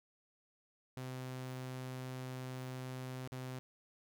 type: tone with dropouts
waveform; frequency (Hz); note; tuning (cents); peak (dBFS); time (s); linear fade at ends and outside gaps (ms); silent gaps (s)
sawtooth; 128.7; C3; -28; -38; 0.97-3.59; 0; 3.275-3.321
effects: none